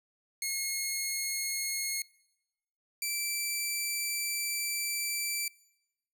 10% pulse tone pair in turn, 2163 / 2334 Hz, C#7 / D7, -43 / -11 cents, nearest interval minor second, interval 132 cents, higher second, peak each -22 dBFS, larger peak neither, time 0.42-2.02 / 3.02-5.48 s, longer second, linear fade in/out 2 ms, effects noise-tail reverb RT60 0.9 s tail -23 dB re dry

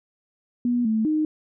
sine tone with pitch steps, 242.6 / 219.8 / 308.4 Hz, B3 / A3 / D#4, -31 / -2 / -15 cents, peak -19 dBFS, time 0.65-1.25 s, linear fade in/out 2 ms, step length 200 ms, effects none

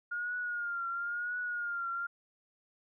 sine tone with vibrato, 1420 Hz, F6, 28 cents sharp, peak -33 dBFS, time 0.11-2.07 s, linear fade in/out 10 ms, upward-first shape triangle, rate 0.98 Hz, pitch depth 66 cents each way, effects none

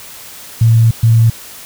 sine tone bursts at uneven times, 114 Hz, A#2, 38 cents flat, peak -5 dBFS, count 2, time 0.61-0.91 / 1.03-1.3 s, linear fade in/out 5 ms, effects white hiss -33 dBFS RMS until 1.65 s

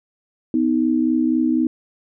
sine tone pair together, 250.9 / 314.9 Hz, B3 / D#4, +28 / +21 cents, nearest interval major third, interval 393 cents, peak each -18 dBFS, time 0.54-1.67 s, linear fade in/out 2 ms, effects none

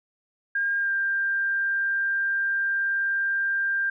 sine tone with pitch glide, 1612 to 1589.8 Hz, G6 to G6, +48 to +24 cents, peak -22 dBFS, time 0.55-3.9 s, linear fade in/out 5 ms, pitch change -24 cents, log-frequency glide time 0.79-0.91 s, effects none

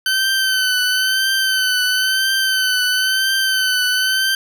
20% pulse tone with vibrato, 1529 Hz, G6, 44 cents flat, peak -10 dBFS, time 0.06-4.35 s, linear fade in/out 2 ms, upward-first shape triangle, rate 0.99 Hz, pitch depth 44 cents each way, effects none

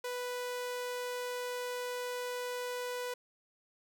sawtooth tone, 493.9 Hz, B4, in tune, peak -32 dBFS, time 0.04-3.14 s, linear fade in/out 5 ms, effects none

